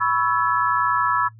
sine chord, C# minor seventh, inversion third, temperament equal with one note detuned, 987.8 / 1108.7 / 1318.5 / 1702 Hz, B5 / C#6 / E6 / G#6, 0 / 0 / 0 / +42 cents, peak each -23 / -24 / -21 / -24 dBFS, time 0-1.29 s, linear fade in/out 20 ms, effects noise-tail reverb RT60 0.1 s tail -22 dB re dry + added 111 Hz sine -43 dBFS peak until 1.39 s

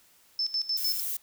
sine tone with tremolo, 5274 Hz, E8, in tune, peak -25 dBFS, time 0.39-1 s, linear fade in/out 2 ms, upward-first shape square, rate 6.6 Hz, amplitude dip 80%
violet noise, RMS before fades -32 dBFS, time 0.77-1.17 s, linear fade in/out 5 ms
effects white hiss -61 dBFS RMS until 1.22 s

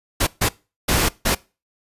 pink noise bursts at uneven times, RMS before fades -18 dBFS, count 4, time 0.2-0.27 / 0.41-0.49 / 0.88-1.09 / 1.25-1.35 s, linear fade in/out 10 ms, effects noise-tail reverb RT60 0.3 s tail -22 dB re dry + resampled to 32000 Hz

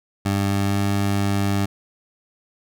20% pulse tone with pitch glide, 99.3 to 99.93 Hz, G2 to G2, +23 to +34 cents, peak -14 dBFS, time 0.25-1.66 s, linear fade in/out 10 ms, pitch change +11 cents, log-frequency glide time 0.52-0.85 s, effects none

